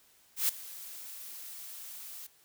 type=noise with ADSR envelope; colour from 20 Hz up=blue; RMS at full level=-26 dBFS; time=0.36-2.27 s; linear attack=130 ms; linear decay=5 ms; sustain=-19 dB; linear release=8 ms; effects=white hiss -64 dBFS RMS until 2.44 s